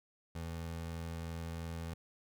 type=tone; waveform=25% pulse; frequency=82.9 Hz; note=E2; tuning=10 cents sharp; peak=-36 dBFS; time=0.35-1.94 s; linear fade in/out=5 ms; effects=none